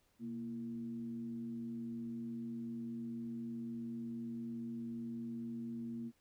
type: tone with frequency modulation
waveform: sine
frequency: 233.1 Hz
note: A#3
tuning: in tune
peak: -40 dBFS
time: 0.19-6.12 s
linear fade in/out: 50 ms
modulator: 104 Hz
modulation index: 0.43
effects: pink hiss -75 dBFS RMS until 6.2 s